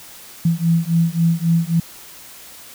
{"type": "beating tone pair", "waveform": "sine", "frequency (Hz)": [165, 168.7], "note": ["E3", "E3"], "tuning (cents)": [2, 40], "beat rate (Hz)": 3.7, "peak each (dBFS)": -17, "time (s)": [0.45, 1.8], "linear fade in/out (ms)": 5, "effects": ["white hiss -40 dBFS RMS until 2.74 s"]}